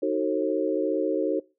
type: chord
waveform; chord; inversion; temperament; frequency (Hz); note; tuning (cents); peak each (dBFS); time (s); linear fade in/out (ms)
sine; D# diminished seventh; none; just; 311.1 / 373.4 / 448 / 537.6; D#4 / F#4 / A4 / C5; 0 / +16 / +31 / +47; -28; 0.02-1.4; 10
effects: noise-tail reverb RT60 0.3 s tail -23 dB re dry

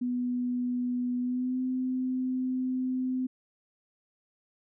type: tone with pitch glide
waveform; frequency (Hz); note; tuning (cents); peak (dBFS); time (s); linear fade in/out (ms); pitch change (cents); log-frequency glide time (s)
sine; 246.9 to 256.3; B3 to C4; 0 to -36; -27; 0.01-3.27; 10; +64; 1.2-1.6
effects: none

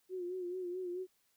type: tone with vibrato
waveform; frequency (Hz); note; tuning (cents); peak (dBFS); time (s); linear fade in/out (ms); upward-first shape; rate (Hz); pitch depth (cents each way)
sine; 361.7; F#4; -39; -37; 0.09-1.07; 50; sine; 4.6; 57
effects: white hiss -75 dBFS RMS until 1.36 s

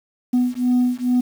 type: beating tone pair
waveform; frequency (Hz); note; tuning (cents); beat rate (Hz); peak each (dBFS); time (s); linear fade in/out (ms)
sine; 246.9 / 249.2; B3 / B3; 0 / +16; 2.3; -17; 0.33-1.21; 10
effects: tanh soft clip ceiling -12 dBFS + 7-bit

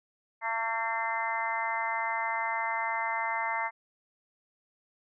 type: harmonic tone with a mistuned harmonic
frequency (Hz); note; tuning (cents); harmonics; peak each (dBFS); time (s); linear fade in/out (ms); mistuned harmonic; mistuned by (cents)
226.4; A3; +50; 3 / 4 / 5 / 6 / 7 / 8 / 9; -39 / -32 / -37 / -42 / -42 / -38 / -34; 0.41-3.71; 50; 9; +28
effects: none

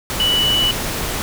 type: tone in noise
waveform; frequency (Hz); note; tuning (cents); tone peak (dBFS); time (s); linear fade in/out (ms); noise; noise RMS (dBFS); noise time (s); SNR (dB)
sine; 2960; F#7; 0; -14; 0.2-0.71; 0; pink; -23; 0.1-1.22; +6
effects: none

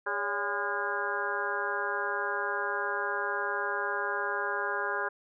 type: harmonic tone with a mistuned harmonic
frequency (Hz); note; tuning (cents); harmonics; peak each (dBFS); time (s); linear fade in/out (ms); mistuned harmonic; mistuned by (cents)
203.7; G#3; -33; 2 / 3 / 4 / 5 / 6 / 7 / 8; -37 / -39 / -39 / -36 / -40 / -35 / -34; 0.06-5.09; 10; 3; -120
effects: none

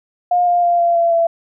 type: tone with pitch steps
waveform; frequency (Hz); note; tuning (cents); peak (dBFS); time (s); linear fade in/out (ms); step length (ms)
sine; 711 / 702.8 / 694.8 / 686.8 / 678.9 / 671.1; F5 / F5 / F5 / F5 / F5 / E5; +31 / +11 / -9 / -29 / -49 / +31; -11; 0.31-1.27; 5; 160
effects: none

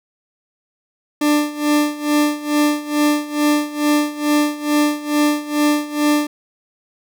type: tone with tremolo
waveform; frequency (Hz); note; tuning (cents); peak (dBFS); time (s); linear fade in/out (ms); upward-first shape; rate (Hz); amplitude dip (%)
40% pulse; 296.4; D4; +16; -11; 1.21-6.27; 5; sine; 2.3; 85
effects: none

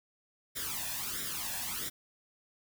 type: noise with flanger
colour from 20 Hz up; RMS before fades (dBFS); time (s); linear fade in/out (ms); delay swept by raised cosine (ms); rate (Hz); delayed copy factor
white; -37; 0.55-1.9; 20; 0.55 to 1.19; 1.5; +0.75
effects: none

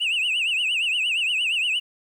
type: tone with vibrato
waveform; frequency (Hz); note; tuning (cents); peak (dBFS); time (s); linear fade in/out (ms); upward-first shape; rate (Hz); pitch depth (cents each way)
sine; 2733; F7; -38; -18; 0-1.8; 20; triangle; 8.6; 180
effects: tanh soft clip ceiling -19 dBFS + 9-bit

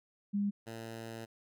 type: tone pair in turn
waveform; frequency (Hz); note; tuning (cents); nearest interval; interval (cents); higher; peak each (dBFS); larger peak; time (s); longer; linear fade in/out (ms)
sine / 10% pulse; 202.6 / 113.71; G#3 / A#2; -43 / -43; minor seventh; 1000; first; -29 / -34; first; 0.33-0.51 / 0.66-1.26; second; 20
effects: none

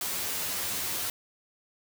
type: noise with comb filter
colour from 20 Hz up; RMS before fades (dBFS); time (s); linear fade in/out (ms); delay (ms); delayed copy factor
white; -32; 0.01-1.1; 2; 11; +0.7
effects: none

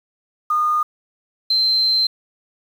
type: tone pair in turn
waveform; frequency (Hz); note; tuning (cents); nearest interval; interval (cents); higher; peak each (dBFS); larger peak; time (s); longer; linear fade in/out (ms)
sine; 1222 / 4110; D#6 / C8; -32 / -32; octave + major sixth; 2100; second; -15 / -14; second; 0.5-0.83 / 1.5-2.07; second; 5
effects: 7-bit

